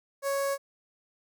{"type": "tone with notch filter", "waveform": "sawtooth", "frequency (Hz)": 554.4, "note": "C#5", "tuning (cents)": 0, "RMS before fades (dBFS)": -29, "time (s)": [0.22, 0.58], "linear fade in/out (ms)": 50, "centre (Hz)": 3100, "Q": 0.83, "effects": []}